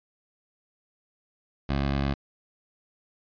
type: tone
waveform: 15% pulse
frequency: 69.3 Hz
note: C#2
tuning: in tune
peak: -18 dBFS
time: 1.69-2.14 s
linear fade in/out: 5 ms
effects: resampled to 11025 Hz